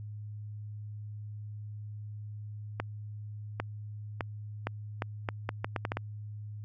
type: accelerating click train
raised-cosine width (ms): 0.5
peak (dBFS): -16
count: 12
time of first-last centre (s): 2.8-5.97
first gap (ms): 800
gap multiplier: 0.76
effects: added 105 Hz sine -39 dBFS peak until 6.64 s